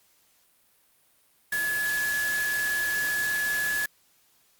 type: tone in noise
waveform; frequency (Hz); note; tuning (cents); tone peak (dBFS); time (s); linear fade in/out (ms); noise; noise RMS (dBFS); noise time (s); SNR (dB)
sine; 1701; G#6; +41; -25; 1.52-3.86; 5; white; -34; 1.52-3.86; +6
effects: white hiss -64 dBFS RMS until 4.59 s + Opus 48 kbps